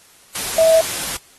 sine tone in noise, 649 Hz, E5, 27 cents flat, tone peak -9 dBFS, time 0.58-0.81 s, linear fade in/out 5 ms, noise white, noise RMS -24 dBFS, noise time 0.35-1.17 s, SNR +12 dB, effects white hiss -49 dBFS RMS until 1.38 s + AAC 32 kbps

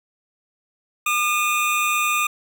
square tone cluster, 1209 / 2460 / 2658 Hz, D6 / D#7 / E7, +50 / -20 / +14 cents, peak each -22 / -23 / -29 dBFS, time 1.06-2.27 s, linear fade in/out 5 ms, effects none

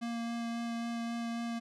square tone with vibrato, 233.1 Hz, A#3, in tune, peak -35 dBFS, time 0.01-1.6 s, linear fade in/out 20 ms, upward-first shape sine, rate 3.7 Hz, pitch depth 9 cents each way, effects low-pass 7000 Hz 12 dB/octave

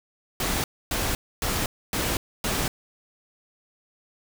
pink noise bursts, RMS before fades -26 dBFS, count 5, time 0.4-2.68 s, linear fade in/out 2 ms, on 240 ms, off 270 ms, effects none

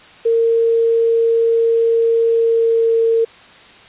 sine tone with pitch glide, 458.8 to 455.6 Hz, A#4 to A#4, -28 to -40 cents, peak -11 dBFS, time 0.25-3.25 s, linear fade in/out 10 ms, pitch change -12 cents, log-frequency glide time 2.33-3.02 s, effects white hiss -42 dBFS RMS until 3.88 s + resampled to 8000 Hz

